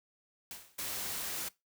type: noise with exponential decay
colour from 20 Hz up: white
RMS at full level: -42 dBFS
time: 0.51-0.86 s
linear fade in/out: 1 ms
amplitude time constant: 76 ms
type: noise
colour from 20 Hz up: white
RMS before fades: -38 dBFS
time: 0.78-1.49 s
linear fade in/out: 10 ms
effects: noise-tail reverb RT60 0.2 s tail -20 dB re dry